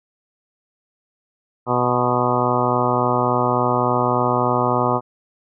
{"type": "harmonic tone with a mistuned harmonic", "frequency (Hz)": 123.47, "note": "B2", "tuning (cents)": 0, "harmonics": [1, 2, 3, 4, 5, 6, 7, 8, 9, 10], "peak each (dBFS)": [-25, -25, -25, -25, -25, -25, -25, -25, -25, -25], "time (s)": [1.66, 5.01], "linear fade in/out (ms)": 50, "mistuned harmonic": 9, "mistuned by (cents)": -31, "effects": []}